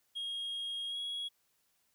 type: tone with pitch glide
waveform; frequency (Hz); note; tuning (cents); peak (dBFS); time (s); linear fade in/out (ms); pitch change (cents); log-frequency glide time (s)
triangle; 3264 to 3325; G#7 to G#7; -31 to +1; -34; 0.15-1.29; 20; +32; 0.88-0.98
effects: tanh soft clip ceiling -30 dBFS + white hiss -75 dBFS RMS until 1.94 s